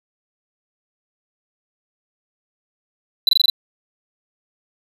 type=tone bursts; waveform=triangle; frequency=3981 Hz; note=B7; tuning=13 cents sharp; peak=-9 dBFS; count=6; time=3.27-3.5 s; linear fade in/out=2 ms; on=20 ms; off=22 ms; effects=resampled to 32000 Hz